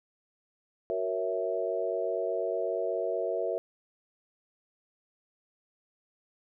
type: chord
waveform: sine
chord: F# dominant seventh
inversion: none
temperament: equal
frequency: 370 / 466.2 / 554.4 / 659.3 Hz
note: F#4 / A#4 / C#5 / E5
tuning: 0 / 0 / 0 / 0 cents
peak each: -35 / -33 / -35 / -32 dBFS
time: 0.9-3.58 s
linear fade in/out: 0 ms
effects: none